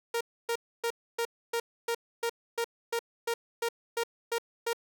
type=tone bursts; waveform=sawtooth; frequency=466.2 Hz; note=A#4; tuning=in tune; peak=-24 dBFS; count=14; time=0.14-4.732 s; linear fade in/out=5 ms; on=68 ms; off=280 ms; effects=none